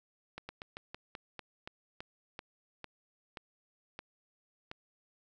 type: slowing click train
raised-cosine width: 0.3 ms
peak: -26 dBFS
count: 14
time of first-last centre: 0.38-4.714 s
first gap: 110 ms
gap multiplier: 1.17
effects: none